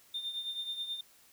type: tone with tremolo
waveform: triangle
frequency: 3616 Hz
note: A7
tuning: 47 cents sharp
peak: -30 dBFS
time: 0.14-1.01 s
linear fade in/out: 5 ms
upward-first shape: triangle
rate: 9.3 Hz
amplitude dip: 75%
effects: tanh soft clip ceiling -29 dBFS + white hiss -62 dBFS RMS until 1.32 s